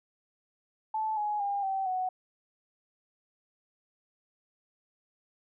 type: tone with pitch steps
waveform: sine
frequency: 872 / 837.4 / 804.3 / 772.4 / 741.8 Hz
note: A5 / G#5 / G5 / G5 / F#5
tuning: -16 / +14 / +44 / -26 / +4 cents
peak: -28 dBFS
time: 0.94-2.09 s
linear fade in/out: 5 ms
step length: 230 ms
effects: none